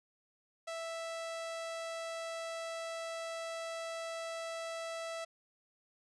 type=tone; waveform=sawtooth; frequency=659.3 Hz; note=E5; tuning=in tune; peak=-35 dBFS; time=0.67-5.25 s; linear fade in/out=10 ms; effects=resampled to 22050 Hz + 12-bit